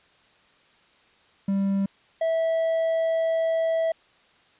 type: tone pair in turn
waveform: triangle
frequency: 196.4 / 653.4 Hz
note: G3 / E5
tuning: +4 / -15 cents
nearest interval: octave + major sixth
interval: 2081 cents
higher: second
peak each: -19 dBFS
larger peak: neither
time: 1.48-1.86 / 2.21-3.92 s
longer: second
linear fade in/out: 5 ms
effects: white hiss -59 dBFS RMS until 4.59 s + resampled to 8000 Hz